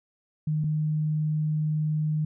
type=tone pair in turn; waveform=sine; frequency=153.6 / 153.6 Hz; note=D#3 / D#3; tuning=-22 / -22 cents; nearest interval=unison; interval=0 cents; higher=neither; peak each=-23 dBFS; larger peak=neither; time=0.47-0.64 / 0.64-2.25 s; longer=second; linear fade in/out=5 ms; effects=none